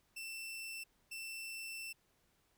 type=tone bursts at uneven times; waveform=sawtooth; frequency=2678 Hz; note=E7; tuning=27 cents sharp; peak=-40 dBFS; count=2; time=0.16-0.84 / 1.11-1.93 s; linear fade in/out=10 ms; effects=pink hiss -75 dBFS RMS until 2.57 s